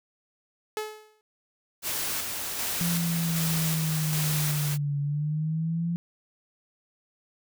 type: tone with exponential decay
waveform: sawtooth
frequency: 429.1 Hz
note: A4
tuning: 43 cents flat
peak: -23 dBFS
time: 0.77-1.21 s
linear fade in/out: 1 ms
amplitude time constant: 94 ms
type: noise with tremolo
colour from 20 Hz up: white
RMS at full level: -30 dBFS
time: 1.82-4.78 s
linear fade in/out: 50 ms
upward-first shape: square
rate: 1.3 Hz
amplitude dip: 30%
type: linear two-way sweep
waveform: sine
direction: down then up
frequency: 172.4 to 142.4 to 172.2 Hz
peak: -25 dBFS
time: 2.81-5.96 s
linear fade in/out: 0 ms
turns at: 5 s
effects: none